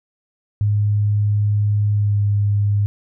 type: tone with pitch glide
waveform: sine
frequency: 103.83 to 102.34 Hz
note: G#2 to G#2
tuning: 0 to -25 cents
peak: -14 dBFS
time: 0.61-2.86 s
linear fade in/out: 0 ms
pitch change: -25 cents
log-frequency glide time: 1.92-2.2 s
effects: none